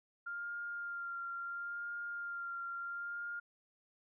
sine tone with vibrato, 1396.9 Hz, F6, in tune, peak -39 dBFS, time 0.26-3.4 s, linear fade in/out 10 ms, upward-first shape sine, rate 0.73 Hz, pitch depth 18 cents each way, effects none

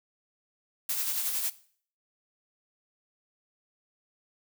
blue noise with tremolo, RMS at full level -29 dBFS, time 0.89-1.5 s, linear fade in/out 5 ms, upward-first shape sine, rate 11 Hz, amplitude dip 40%, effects noise-tail reverb RT60 0.5 s tail -17 dB re dry

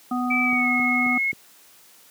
harmonic tone, 248.6 Hz, B3, 12 cents sharp, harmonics 1 / 3 / 5, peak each -23 / -29 / -29 dBFS, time 0.11-1.18 s, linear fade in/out 5 ms
sine tone with pitch glide, 2314 to 2172 Hz, D7 to C#7, -26 to -36 cents, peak -20 dBFS, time 0.3-1.32 s, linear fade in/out 10 ms, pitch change -110 cents, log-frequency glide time 0.44-0.68 s
click train, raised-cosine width 3 ms, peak -24 dBFS, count 4, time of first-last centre 0.53-1.33 s, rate 3.75 Hz
effects white hiss -52 dBFS RMS until 2.1 s + high-pass 150 Hz 12 dB/octave

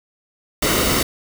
pink noise with comb filter, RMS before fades -18 dBFS, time 0.62-1.03 s, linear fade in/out 5 ms, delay 1.2 ms, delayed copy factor -0.55, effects none

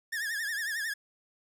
45% pulse tone with vibrato, 1741 Hz, A6, 19 cents flat, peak -31 dBFS, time 0.12-0.94 s, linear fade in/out 10 ms, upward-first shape triangle, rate 11 Hz, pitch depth 140 cents each way, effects none

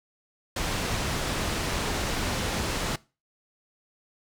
pink low-pass noise, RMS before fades -29 dBFS, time 0.56-2.96 s, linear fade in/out 5 ms, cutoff 7700 Hz, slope 12 dB/octave, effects noise-tail reverb RT60 0.3 s tail -21 dB re dry

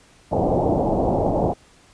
white low-pass noise, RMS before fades -20 dBFS, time 0.31-1.54 s, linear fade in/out 20 ms, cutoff 800 Hz, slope 48 dB/octave, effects pink hiss -53 dBFS RMS until 1.93 s + resampled to 22050 Hz

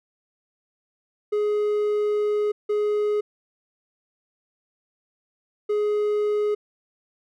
triangle tone bursts at uneven times, 418.4 Hz, G#4, 13 cents sharp, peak -18 dBFS, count 3, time 1.32-2.52 / 2.69-3.21 / 5.69-6.55 s, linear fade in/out 10 ms, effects none

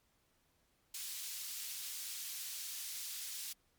pink high-pass noise, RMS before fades -44 dBFS, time 0.94-3.53 s, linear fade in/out 5 ms, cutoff 4100 Hz, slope 12 dB/octave, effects pink hiss -75 dBFS RMS until 3.78 s + MP3 96 kbps

